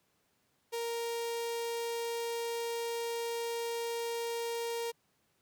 sawtooth tone with notch filter, 466.2 Hz, A#4, in tune, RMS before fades -36 dBFS, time 0.72-4.92 s, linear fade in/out 20 ms, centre 1500 Hz, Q 1.8, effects pink hiss -74 dBFS RMS until 5.41 s + high-pass 100 Hz 12 dB/octave

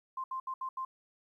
sine tone bursts at uneven times, 1048 Hz, C6, 2 cents sharp, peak -34 dBFS, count 5, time 0.17-0.24 / 0.31-0.4 / 0.47-0.54 / 0.61-0.69 / 0.77-0.85 s, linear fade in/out 5 ms, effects 12-bit

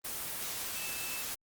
sine tone in noise, 2633 Hz, E7, 3 cents flat, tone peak -43 dBFS, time 0.75-1.23 s, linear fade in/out 10 ms, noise white, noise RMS -38 dBFS, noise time 0.04-1.35 s, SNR -8 dB, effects Opus 24 kbps

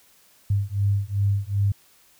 sine beating tone pair, 99 / 101.6 Hz, G2 / G#2, +18 / -38 cents, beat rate 2.6 Hz, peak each -23 dBFS, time 0.5-1.72 s, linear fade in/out 5 ms, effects white hiss -57 dBFS RMS until 2.19 s

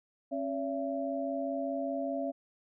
sine tone cluster, 271.7 / 568 / 673 Hz, C#4 / C#5 / E5, -35 / +42 / +36 cents, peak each -35 / -37 / -35 dBFS, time 0.31-2.32 s, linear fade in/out 20 ms, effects none

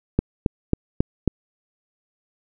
click train, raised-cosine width 3 ms, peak -4 dBFS, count 5, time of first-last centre 0.19-1.277 s, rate 3.68 Hz, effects none

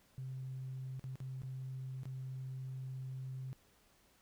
sine tone with dropouts, 130.81 Hz, C3, in tune, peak -40 dBFS, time 0.18-3.53 s, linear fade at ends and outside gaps 0 ms, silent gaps 0.995-1.041 / 1.156-1.203 / 1.419-1.434 / 2.033-2.055 s, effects tanh soft clip ceiling -36 dBFS + pink hiss -69 dBFS RMS until 4.21 s

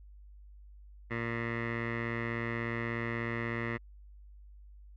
15% pulse tone with low-pass filter, 116.54 Hz, A#2, in tune, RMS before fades -35 dBFS, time 1.1-3.78 s, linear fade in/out 20 ms, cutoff 2000 Hz, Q 4.9, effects added 50 Hz sine -50 dBFS peak until 4.96 s

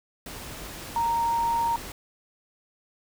sine tone in noise, 929 Hz, A#5, 6 cents flat, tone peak -22 dBFS, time 0.96-1.76 s, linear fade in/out 2 ms, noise pink, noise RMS -39 dBFS, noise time 0.26-1.92 s, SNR +14 dB, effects none

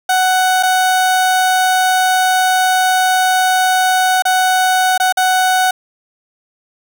30% pulse tone with dropouts, 744 Hz, F#5, 9 cents sharp, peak -8 dBFS, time 0.09-5.71 s, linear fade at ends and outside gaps 5 ms, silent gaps 0.628-0.632 / 4.223-4.252 / 4.978-4.999 / 5.125-5.171 s, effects none

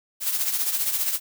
blue noise with tremolo, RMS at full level -22 dBFS, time 0.2-1.2 s, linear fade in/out 50 ms, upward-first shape triangle, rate 15 Hz, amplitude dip 65%, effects none

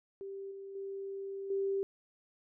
sine tone with level steps, 392 Hz, G4, in tune, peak -40 / -43 / -38 / -30 dBFS, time 0.21-1.83 s, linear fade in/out 0 ms, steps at 0.51 / 0.75 / 1.5 s, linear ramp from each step 5 ms, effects none

